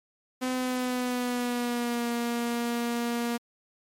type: tone with pitch glide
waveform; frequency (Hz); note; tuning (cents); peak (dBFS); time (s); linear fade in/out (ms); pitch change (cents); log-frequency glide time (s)
sawtooth; 255.2 to 236.7; C4 to A#3; -43 to +27; -23; 0.41-3.38; 20; -130; 0.53-2.07
effects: MP3 64 kbps